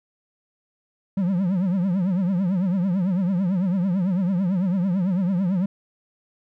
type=tone with vibrato; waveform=triangle; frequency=185 Hz; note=F#3; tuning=in tune; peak=-17 dBFS; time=1.17-5.66 s; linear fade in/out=5 ms; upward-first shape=triangle; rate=9 Hz; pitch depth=170 cents each way; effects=none